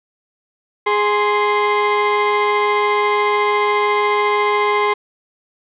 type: tone pair together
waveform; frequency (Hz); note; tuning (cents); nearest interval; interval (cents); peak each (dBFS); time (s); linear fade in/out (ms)
30% pulse; 415.3 / 1045.3; G#4 / C6; 0 / -2; octave + major third; 1598; -14; 0.86-4.94; 10
effects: resampled to 8000 Hz + 7-bit